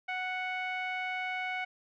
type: tone with low-pass filter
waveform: sawtooth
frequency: 740 Hz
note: F#5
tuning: in tune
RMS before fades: -35 dBFS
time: 0.08-1.65 s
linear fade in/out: 10 ms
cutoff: 2300 Hz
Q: 3.8
effects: none